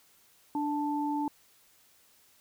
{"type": "tone pair together", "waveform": "sine", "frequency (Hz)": [293.7, 880.1], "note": ["D4", "A5"], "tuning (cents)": [0, 0], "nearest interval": "octave + perfect fifth", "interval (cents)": 1900, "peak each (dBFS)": [-30, -32], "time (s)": [0.55, 1.28], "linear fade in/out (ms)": 2, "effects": ["white hiss -63 dBFS RMS until 2.4 s"]}